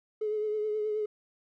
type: tone with vibrato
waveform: triangle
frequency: 426.1 Hz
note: G#4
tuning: 44 cents sharp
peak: -24 dBFS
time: 0.21-1.06 s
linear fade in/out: 10 ms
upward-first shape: triangle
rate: 9.4 Hz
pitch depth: 36 cents each way
effects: tanh soft clip ceiling -26 dBFS